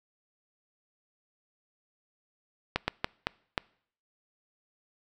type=slowing click train; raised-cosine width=0.3 ms; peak=-10 dBFS; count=5; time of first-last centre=2.76-3.578 s; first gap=120 ms; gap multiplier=1.37; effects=noise-tail reverb RT60 0.6 s tail -25 dB re dry